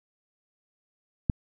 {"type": "click", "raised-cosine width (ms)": 5, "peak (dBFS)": -10, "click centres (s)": 1.298, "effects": []}